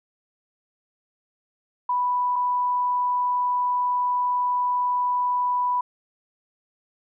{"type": "tone pair in turn", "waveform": "sine", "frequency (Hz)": [987.8, 987.8], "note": ["B5", "B5"], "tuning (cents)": [0, 0], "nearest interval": "unison", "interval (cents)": 0, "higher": "neither", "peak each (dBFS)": -20, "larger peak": "neither", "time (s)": [[1.89, 2.36], [2.36, 5.81]], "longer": "second", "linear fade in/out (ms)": 5, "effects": []}